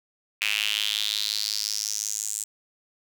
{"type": "tone with high-pass filter sweep", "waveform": "square", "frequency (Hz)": 52.8, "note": "G#1", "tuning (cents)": 29, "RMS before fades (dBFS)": -28, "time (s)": [0.41, 2.44], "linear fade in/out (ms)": 5, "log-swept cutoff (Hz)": [2500, 7800], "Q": 4.7, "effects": []}